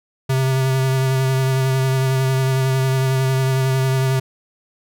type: tone with vibrato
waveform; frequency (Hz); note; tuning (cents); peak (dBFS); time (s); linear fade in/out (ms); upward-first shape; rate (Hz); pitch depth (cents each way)
square; 132.1; C3; +17; -16; 0.29-4.2; 10; sine; 11; 18
effects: none